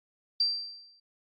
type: tone with exponential decay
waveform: sine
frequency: 4699 Hz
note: D8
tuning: in tune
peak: -21 dBFS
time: 0.4-1 s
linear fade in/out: 5 ms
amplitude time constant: 130 ms
effects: Opus 48 kbps